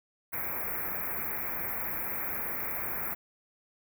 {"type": "band-stop noise", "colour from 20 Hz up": "white", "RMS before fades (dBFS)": -34, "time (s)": [0.32, 3.15], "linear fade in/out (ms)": 20, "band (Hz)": [2400, 12000], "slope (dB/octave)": 96, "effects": []}